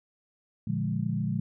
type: chord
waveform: sine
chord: Bb dominant seventh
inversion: none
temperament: equal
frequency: 116.54 / 146.83 / 174.61 / 207.7 Hz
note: Bb2 / D3 / F3 / Ab3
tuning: 0 / 0 / 0 / 0 cents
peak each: -32 dBFS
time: 0.67-1.4 s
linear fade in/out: 5 ms
effects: none